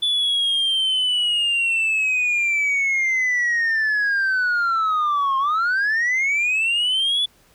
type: linear two-way sweep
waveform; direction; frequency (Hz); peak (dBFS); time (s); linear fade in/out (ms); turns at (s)
sine; down then up; 3468 to 1060 to 3468; -15; 0.02-7.26; 10; 5.38
effects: tanh soft clip ceiling -16 dBFS + pink hiss -56 dBFS RMS until 7.54 s